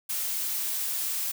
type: noise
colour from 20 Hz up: blue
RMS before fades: -30 dBFS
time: 0.09-1.32 s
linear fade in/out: 10 ms
effects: none